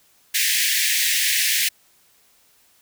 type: high-pass noise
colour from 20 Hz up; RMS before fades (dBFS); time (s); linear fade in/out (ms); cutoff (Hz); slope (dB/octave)
pink; -20; 0.34-1.69; 10; 1700; 96
effects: white hiss -58 dBFS RMS until 2.81 s